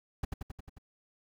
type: noise with echo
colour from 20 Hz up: brown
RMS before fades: -32 dBFS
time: 0.23-0.25 s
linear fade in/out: 5 ms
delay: 89 ms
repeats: 6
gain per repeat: -3 dB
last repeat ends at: 0.784 s
effects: none